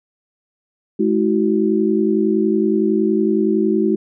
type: tone cluster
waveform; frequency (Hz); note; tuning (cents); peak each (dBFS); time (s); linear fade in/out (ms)
sine; 211.3 / 324.9 / 375.7; G#3 / E4 / F#4; +30 / -25 / +26; -18; 0.99-3.96; 10
effects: none